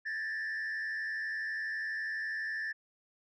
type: tone with frequency modulation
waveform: sine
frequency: 1760 Hz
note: A6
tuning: in tune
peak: -31 dBFS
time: 0.05-2.73 s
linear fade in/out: 20 ms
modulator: 92.1 Hz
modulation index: 0.82
effects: tanh soft clip ceiling -33 dBFS